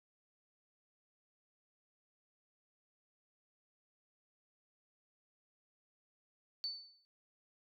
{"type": "tone with exponential decay", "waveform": "sine", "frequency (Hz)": 4510, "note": "C#8", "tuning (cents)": 29, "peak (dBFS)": -34, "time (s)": [6.64, 7.05], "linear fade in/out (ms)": 0, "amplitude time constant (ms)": 88, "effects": []}